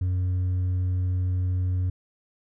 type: tone with hard clipping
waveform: triangle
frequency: 91.3 Hz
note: F#2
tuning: 23 cents flat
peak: -21 dBFS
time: 0.01-1.9 s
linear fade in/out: 5 ms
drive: 1 dB
effects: none